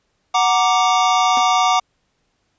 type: chord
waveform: square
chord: Gb augmented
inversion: none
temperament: equal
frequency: 740 / 932.3 / 1174.7 Hz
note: Gb5 / Bb5 / D6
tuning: 0 / 0 / 0 cents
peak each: -17 / -21 / -18 dBFS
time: 0.34-1.8 s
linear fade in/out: 10 ms
type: tone with exponential decay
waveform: sawtooth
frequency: 252.9 Hz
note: B3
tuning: 41 cents sharp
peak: -22 dBFS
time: 1.37-1.45 s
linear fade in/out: 1 ms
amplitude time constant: 17 ms
effects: pink hiss -67 dBFS RMS until 2.58 s + resampled to 16000 Hz